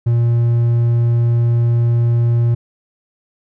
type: tone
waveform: triangle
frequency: 118 Hz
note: A#2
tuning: 22 cents sharp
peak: -9 dBFS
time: 0.06-2.55 s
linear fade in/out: 10 ms
effects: none